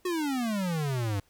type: exponential sweep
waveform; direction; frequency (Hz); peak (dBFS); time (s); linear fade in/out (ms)
square; down; 371.5 to 96.2; -28; 0.05-1.2; 5
effects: pink hiss -66 dBFS RMS until 1.29 s